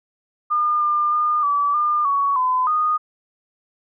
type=tone with pitch steps; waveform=sine; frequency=1210 / 1200 / 1213 / 1151 / 1204 / 1120 / 1015 / 1233 Hz; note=D#6 / D6 / D#6 / D6 / D6 / C#6 / B5 / D#6; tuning=-49 / +37 / -44 / -35 / +43 / +18 / +47 / -16 cents; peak=-16 dBFS; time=0.5-2.98 s; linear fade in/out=20 ms; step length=310 ms; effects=none